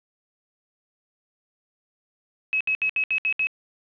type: tone bursts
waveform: sine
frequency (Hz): 2566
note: E7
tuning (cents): -47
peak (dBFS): -20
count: 7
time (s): 2.53-3.47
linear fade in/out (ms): 0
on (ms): 76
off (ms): 68
effects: resampled to 8000 Hz + 8-bit